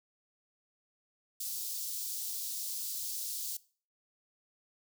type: high-pass noise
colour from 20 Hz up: white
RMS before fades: -38 dBFS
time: 1.4-3.57 s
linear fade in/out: 5 ms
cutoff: 4200 Hz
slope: 24 dB/octave
effects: noise-tail reverb RT60 0.4 s tail -20 dB re dry